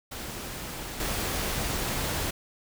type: noise with level steps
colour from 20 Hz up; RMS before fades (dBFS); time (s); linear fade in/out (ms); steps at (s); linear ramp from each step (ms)
pink; -37 / -30; 0.11-2.31; 10; 1; 2
effects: none